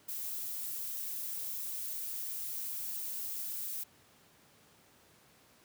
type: noise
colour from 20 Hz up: violet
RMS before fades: -39 dBFS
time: 0.08-3.84 s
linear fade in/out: 10 ms
effects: pink hiss -63 dBFS RMS until 5.64 s + high-pass 100 Hz 12 dB/octave